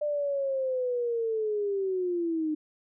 sine linear sweep, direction down, 598 to 302.8 Hz, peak -26 dBFS, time 0.01-2.55 s, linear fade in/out 10 ms, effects none

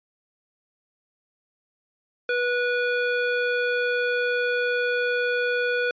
square tone with band-pass filter, 488.8 Hz, B4, 18 cents flat, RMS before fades -24 dBFS, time 2.29-5.91 s, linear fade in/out 2 ms, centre 1500 Hz, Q 0.92, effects resampled to 11025 Hz

